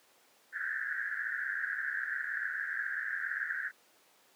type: band-pass noise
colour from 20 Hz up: white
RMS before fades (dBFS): -36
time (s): 0.52-3.72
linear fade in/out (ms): 50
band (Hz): 1500 to 1800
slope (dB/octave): 96
effects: pink hiss -64 dBFS RMS until 4.35 s + high-pass 400 Hz 12 dB/octave